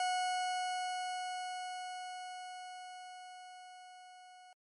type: tone with level ramp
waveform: 40% pulse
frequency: 732 Hz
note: F#5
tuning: 19 cents flat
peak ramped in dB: -30 to -54 dBFS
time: 0-4.53 s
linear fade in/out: 2 ms
effects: MP3 48 kbps